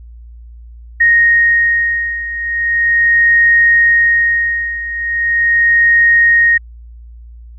sine beating tone pair, 1864.7 / 1865.09 Hz, A#6 / A#6, 0 / 0 cents, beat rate 0.39 Hz, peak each -14 / -10 dBFS, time 1-6.58 s, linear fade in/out 10 ms, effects added 58 Hz sine -32 dBFS peak until 7.58 s

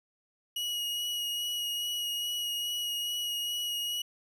40% pulse tone with vibrato, 2900 Hz, F#7, 35 cents flat, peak -30 dBFS, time 0.56-4.02 s, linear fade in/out 5 ms, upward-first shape sine, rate 2.4 Hz, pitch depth 14 cents each way, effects none

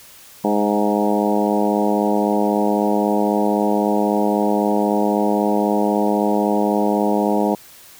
harmonic tone with a mistuned harmonic, 103.83 Hz, G#2, in tune, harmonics 2 / 3 / 4 / 5 / 6 / 7 / 8 / 9, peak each -20 / -22 / -23 / -24 / -25 / -25 / -26 / -27 dBFS, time 0.44-7.55 s, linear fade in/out 5 ms, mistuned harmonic 6, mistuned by +21 cents, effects white hiss -44 dBFS RMS until 7.99 s

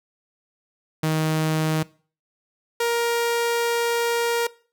sawtooth tone pair in turn, 157.2 / 469.6 Hz, D#3 / A#4, +18 / +13 cents, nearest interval octave + perfect fifth, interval 1895 cents, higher second, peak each -16 dBFS, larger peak neither, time 1.03-1.83 / 2.8-4.47 s, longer second, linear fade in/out 5 ms, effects noise-tail reverb RT60 0.4 s tail -21 dB re dry

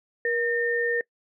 sine tone pair together, 474.8 / 1820.8 Hz, A#4 / A#6, +32 / -41 cents, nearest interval octave + major seventh, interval 2327 cents, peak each -25 dBFS, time 0.25-1.01 s, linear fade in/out 2 ms, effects noise-tail reverb RT60 0.1 s tail -24 dB re dry

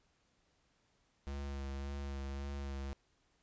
square tone with vibrato, 69.3 Hz, C#2, in tune, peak -40 dBFS, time 1.27-2.93 s, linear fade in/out 0 ms, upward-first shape sine, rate 1.8 Hz, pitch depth 24 cents each way, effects pink hiss -75 dBFS RMS until 3.42 s + resampled to 16000 Hz

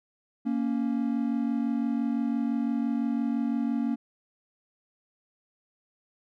triangle tone pair together, 233.2 / 279.1 Hz, A#3 / C#4, +1 / +12 cents, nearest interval minor third, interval 311 cents, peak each -25 / -27 dBFS, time 0.45-3.96 s, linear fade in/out 20 ms, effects none

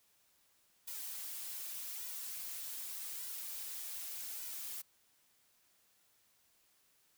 blue noise with flanger, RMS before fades -44 dBFS, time 0.87-4.82 s, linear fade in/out 10 ms, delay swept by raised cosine 2 to 7.7 ms, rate 0.84 Hz, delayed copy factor +1, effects white hiss -72 dBFS RMS until 7.17 s

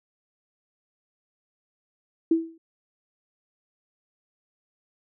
sine tone with exponential decay, 327.8 Hz, E4, 10 cents flat, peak -14 dBFS, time 2.31-2.58 s, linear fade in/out 5 ms, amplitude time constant 57 ms, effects none

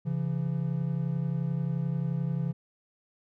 triangle tone pair together, 137.1 / 168.52 Hz, C#3 / E3, -19 / +38 cents, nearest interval major third, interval 357 cents, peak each -28 dBFS, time 0.05-2.53 s, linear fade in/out 20 ms, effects none

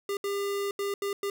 square tone bursts at uneven times, 400.8 Hz, G4, 38 cents sharp, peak -29 dBFS, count 5, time 0.09-0.17 / 0.24-0.71 / 0.79-0.94 / 1.02-1.13 / 1.23-1.3 s, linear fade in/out 2 ms, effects none

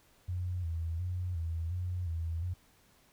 sine tone with vibrato, 86.1 Hz, F2, 24 cents flat, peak -32 dBFS, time 0.28-2.54 s, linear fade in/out 10 ms, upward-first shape square, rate 1.4 Hz, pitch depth 76 cents each way, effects pink hiss -65 dBFS RMS until 3.12 s

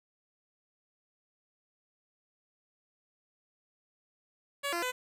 10% pulse tone with pitch steps, 565 / 343.6 / 503 Hz, C#5 / F4 / B4, +33 / -28 / +32 cents, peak -23 dBFS, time 4.63-4.921 s, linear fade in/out 20 ms, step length 97 ms, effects resampled to 32000 Hz + 10-bit

